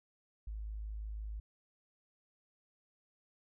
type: tone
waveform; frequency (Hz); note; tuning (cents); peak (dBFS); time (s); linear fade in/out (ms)
sine; 53; G#1; +36; -39; 0.47-1.4; 5
effects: none